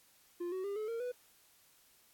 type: tone with pitch steps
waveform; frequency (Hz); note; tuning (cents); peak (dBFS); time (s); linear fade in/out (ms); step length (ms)
triangle; 349.2 / 374.3 / 401.1 / 429.9 / 460.8 / 493.8; F4 / F#4 / G4 / A4 / A#4 / B4; 0 / +20 / +40 / -40 / -20 / 0; -34; 0.4-1.12; 10; 120
effects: white hiss -66 dBFS RMS until 2.13 s + AAC 64 kbps